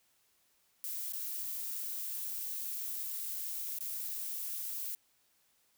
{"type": "noise with dropouts", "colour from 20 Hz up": "violet", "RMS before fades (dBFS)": -39, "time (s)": [0.84, 4.95], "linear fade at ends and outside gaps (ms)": 0, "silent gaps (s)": [[1.123, 1.134], [3.787, 3.807]], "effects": ["white hiss -72 dBFS RMS until 5.77 s"]}